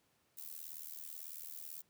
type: noise with amplitude modulation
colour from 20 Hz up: violet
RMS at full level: -44 dBFS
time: 0.37-1.82 s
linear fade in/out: 10 ms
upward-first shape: sine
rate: 78.2 Hz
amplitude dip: 95%
effects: pink hiss -75 dBFS RMS until 1.89 s + high-pass 100 Hz 12 dB/octave